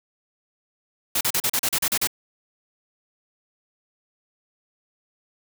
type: noise bursts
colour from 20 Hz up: white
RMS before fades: -22 dBFS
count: 10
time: 1.15-2.073 s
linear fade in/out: 5 ms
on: 59 ms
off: 37 ms
effects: none